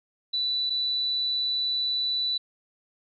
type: tone pair in turn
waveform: sine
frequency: 3969 / 3969 Hz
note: B7 / B7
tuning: +8 / +8 cents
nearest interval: unison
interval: 0 cents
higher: neither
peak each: -24 dBFS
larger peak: neither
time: 0.33-0.7 / 0.7-2.38 s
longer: second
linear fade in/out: 10 ms
effects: none